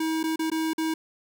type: tone with dropouts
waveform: square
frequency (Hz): 319.7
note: D#4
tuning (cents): +47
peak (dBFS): -25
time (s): 0-0.94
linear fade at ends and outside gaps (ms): 5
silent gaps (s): 0.231-0.238 / 0.36-0.392 / 0.501-0.516 / 0.734-0.78
effects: 11-bit